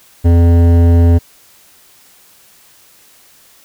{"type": "tone with hard clipping", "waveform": "sine", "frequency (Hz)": 85.1, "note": "F2", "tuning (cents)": -44, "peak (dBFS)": -7, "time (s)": [0.24, 1.19], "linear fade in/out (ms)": 20, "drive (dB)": 13, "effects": ["white hiss -46 dBFS RMS until 3.64 s"]}